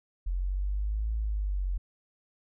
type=linear two-way sweep; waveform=sine; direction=up then down; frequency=43.65 to 55 to 44.21 Hz; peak=-27 dBFS; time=0.26-1.78 s; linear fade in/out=10 ms; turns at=1.14 s; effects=none